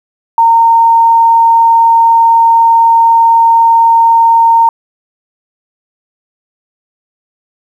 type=tone; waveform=sine; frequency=918 Hz; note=A#5; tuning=27 cents flat; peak=-3 dBFS; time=0.38-4.69 s; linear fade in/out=2 ms; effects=7-bit